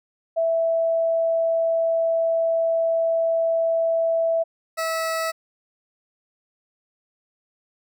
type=tone pair in turn; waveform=sine / 20% pulse; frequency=659.3 / 649.8 Hz; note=E5 / E5; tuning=0 / -25 cents; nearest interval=unison; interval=25 cents; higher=first; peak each=-18 dBFS; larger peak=neither; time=0.36-4.44 / 4.77-5.32 s; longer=first; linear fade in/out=20 ms; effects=none